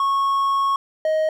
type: tone pair in turn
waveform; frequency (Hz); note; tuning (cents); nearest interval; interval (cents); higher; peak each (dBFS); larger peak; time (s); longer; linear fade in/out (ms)
triangle; 1100 / 626.9; C#6 / D#5; -14 / +13; minor seventh; 973; first; -15; neither; 0-0.76 / 1.05-1.29; first; 2
effects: none